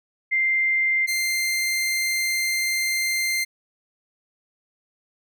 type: tone pair in turn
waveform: sine / sawtooth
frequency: 2093 / 2093 Hz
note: C7 / C7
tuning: 0 / 0 cents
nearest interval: unison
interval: 0 cents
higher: neither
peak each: -18 dBFS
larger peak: neither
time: 0.31-1.07 / 1.07-3.45 s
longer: second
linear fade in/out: 20 ms
effects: none